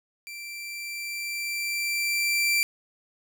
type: tone with level ramp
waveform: sawtooth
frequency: 2349 Hz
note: D7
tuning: in tune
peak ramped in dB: -34 to -17 dBFS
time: 0.27-2.63 s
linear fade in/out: 0 ms
effects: none